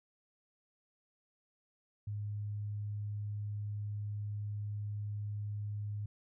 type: tone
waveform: sine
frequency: 103.83 Hz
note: G#2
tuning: in tune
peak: -36 dBFS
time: 2.07-6.06 s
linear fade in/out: 5 ms
effects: none